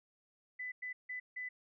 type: tone bursts at uneven times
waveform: sine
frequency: 2000 Hz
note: B6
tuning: 21 cents sharp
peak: -39 dBFS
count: 4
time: 0.59-0.72 / 0.82-0.93 / 1.09-1.2 / 1.36-1.49 s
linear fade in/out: 10 ms
effects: none